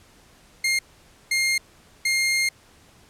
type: tone bursts at uneven times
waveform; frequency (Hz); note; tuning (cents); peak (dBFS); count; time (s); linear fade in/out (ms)
sawtooth; 2124; C7; +25; -16; 3; 0.64-0.79 / 1.31-1.58 / 2.05-2.49; 5
effects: pink hiss -54 dBFS RMS until 3.09 s + low-pass 11000 Hz 12 dB/octave